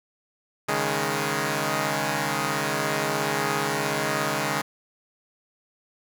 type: chord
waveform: 5% pulse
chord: C# suspended second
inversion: none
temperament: equal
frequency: 138.59 / 155.56 / 207.7 Hz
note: C#3 / D#3 / G#3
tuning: 0 / 0 / 0 cents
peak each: -17 dBFS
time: 0.68-4.62 s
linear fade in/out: 10 ms
effects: none